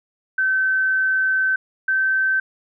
sine tone pair in turn, 1536 / 1545.8 Hz, G6 / G6, -36 / -25 cents, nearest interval unison, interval 11 cents, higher second, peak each -16 dBFS, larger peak neither, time 0.38-1.56 / 1.88-2.4 s, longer first, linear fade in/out 5 ms, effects none

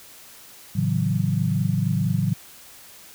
sine chord, F# minor seventh, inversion first, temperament equal with one note detuned, 110 / 138.59 / 160.77 / 185 Hz, A2 / C#3 / E3 / F#3, 0 / 0 / -43 / 0 cents, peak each -25 dBFS, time 0.75-2.34 s, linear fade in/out 10 ms, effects white hiss -46 dBFS RMS until 3.14 s

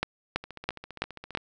two click trains, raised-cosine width 0.3 ms, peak -10 / -24 dBFS, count 5 / 15, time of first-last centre 0.03-1.35 / 0.44-1.373 s, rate 3.03 / 15 Hz, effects none

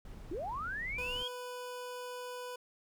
brown noise, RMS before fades -47 dBFS, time 0.05-1.23 s, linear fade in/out 2 ms
sine linear sweep, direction up, 293.7 to 3322 Hz, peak -36 dBFS, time 0.31-1.28 s, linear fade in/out 5 ms
25% pulse tone, 495.7 Hz, B4, 6 cents sharp, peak -37 dBFS, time 0.98-2.56 s, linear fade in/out 5 ms
effects none

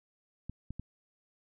clicks, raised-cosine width 5 ms, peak -27 dBFS, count 3, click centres 0.496 / 0.706 / 0.796 s, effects none

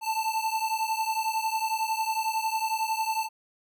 square beating tone pair, 880 / 891 Hz, A5 / A5, 0 / +22 cents, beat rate 11 Hz, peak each -29 / -31 dBFS, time 0.01-3.29 s, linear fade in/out 50 ms, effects none

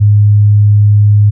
sine tone, 103.8 Hz, G#2, in tune, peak -3 dBFS, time 0-1.31 s, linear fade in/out 20 ms, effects none

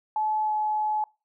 sine tone with pitch glide, 860 to 853.6 Hz, A5 to G#5, -40 to +47 cents, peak -23 dBFS, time 0.16-1.04 s, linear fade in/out 2 ms, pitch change -13 cents, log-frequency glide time 0.44-0.51 s, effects noise-tail reverb RT60 0.3 s tail -25 dB re dry

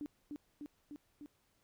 sine tone with echo, 293.7 Hz, D4, in tune, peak -39 dBFS, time 0.01-0.06 s, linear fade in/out 0 ms, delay 300 ms, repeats 4, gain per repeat -2 dB, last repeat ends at 1.26 s, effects pink hiss -75 dBFS RMS until 1.63 s

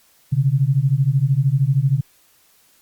sine beating tone pair, 129.9 / 142.9 Hz, C3 / D3, -12 / -47 cents, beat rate 13 Hz, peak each -17 dBFS, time 0.32-2.01 s, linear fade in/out 10 ms, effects white hiss -56 dBFS RMS until 2.81 s + Opus 48 kbps

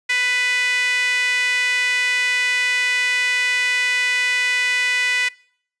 sawtooth tone with high-pass filter, 496.2 Hz, B4, 8 cents sharp, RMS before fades -19 dBFS, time 0.09-5.29 s, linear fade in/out 10 ms, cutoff 2100 Hz, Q 6.3, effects noise-tail reverb RT60 0.6 s tail -24 dB re dry + resampled to 22050 Hz

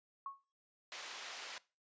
sine tone with exponential decay, 1100 Hz, C#6, 14 cents flat, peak -38 dBFS, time 0.26-0.44 s, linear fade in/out 2 ms, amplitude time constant 37 ms
white band-pass noise, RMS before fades -48 dBFS, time 0.92-1.58 s, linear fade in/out 0 ms, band 590 to 4400 Hz, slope 12 dB/octave
effects noise-tail reverb RT60 0.3 s tail -20 dB re dry + resampled to 16000 Hz

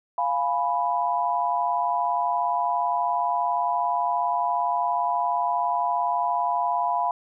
sine chord, F diminished, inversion none, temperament equal, 698.5 / 830.6 / 987.8 Hz, F5 / Ab5 / Cb6, 0 / 0 / 0 cents, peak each -26 / -28 / -24 dBFS, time 0.18-7.11 s, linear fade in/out 2 ms, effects none

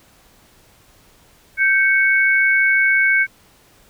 sine tone pair together, 1561.4 / 2217 Hz, G6 / C#7, -7 / 0 cents, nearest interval tritone, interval 607 cents, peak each -15 dBFS, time 1.57-3.27 s, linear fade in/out 50 ms, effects pink hiss -52 dBFS RMS until 3.89 s

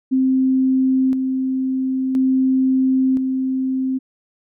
sine tone with tremolo, 261.8 Hz, C4, 1 cent sharp, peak -13 dBFS, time 0.11-3.99 s, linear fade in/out 20 ms, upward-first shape square, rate 0.49 Hz, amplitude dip 40%, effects none

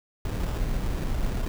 brown noise with sample-and-hold, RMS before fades -27 dBFS, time 0.25-1.48 s, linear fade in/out 2 ms, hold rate 2100 Hz, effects none

